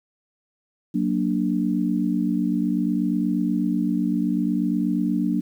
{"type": "chord", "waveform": "sine", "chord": "Gb augmented", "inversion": "none", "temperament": "equal", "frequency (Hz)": [185, 233.1, 293.7], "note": ["Gb3", "Bb3", "D4"], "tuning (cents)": [0, 0, 0], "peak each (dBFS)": -24, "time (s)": [0.94, 5.41], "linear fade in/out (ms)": 10, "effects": ["9-bit"]}